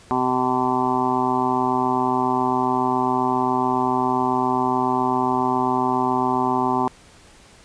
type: harmonic tone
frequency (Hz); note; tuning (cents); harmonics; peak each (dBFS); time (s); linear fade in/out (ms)
127.3; C3; -47; 1 / 2 / 3 / 5 / 6 / 7 / 8 / 9; -34 / -24 / -26 / -34 / -25 / -24 / -25 / -30; 0.11-6.88; 0
effects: pink hiss -49 dBFS RMS until 7.64 s + resampled to 22050 Hz